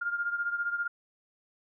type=beating tone pair; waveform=sine; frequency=1404 / 1419 Hz; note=F6 / F6; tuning=+9 / +27 cents; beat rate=15 Hz; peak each=-30 / -35 dBFS; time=0.01-0.88 s; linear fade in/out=10 ms; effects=none